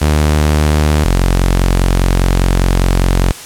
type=tone pair in turn; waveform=sawtooth; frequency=75.6 / 44.95 Hz; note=D#2 / F#1; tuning=-49 / -49 cents; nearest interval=major sixth; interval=900 cents; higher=first; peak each=-5 dBFS; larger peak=neither; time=0.01-1.05 / 1.05-3.32 s; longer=second; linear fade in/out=10 ms; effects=white hiss -30 dBFS RMS until 3.45 s + low-pass 11000 Hz 12 dB/octave